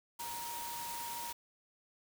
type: tone in noise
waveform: sine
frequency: 941 Hz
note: A#5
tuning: 16 cents sharp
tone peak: -42 dBFS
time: 0.19-1.33 s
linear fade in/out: 10 ms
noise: white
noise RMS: -44 dBFS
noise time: 0.19-1.33 s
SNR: -1 dB
effects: none